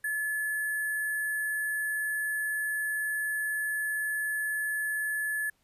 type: tone with sample-and-hold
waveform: sine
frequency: 1718 Hz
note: A6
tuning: 42 cents flat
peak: -28 dBFS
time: 0.04-5.5 s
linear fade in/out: 5 ms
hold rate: 11025 Hz
effects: pink hiss -71 dBFS RMS until 5.63 s + resampled to 32000 Hz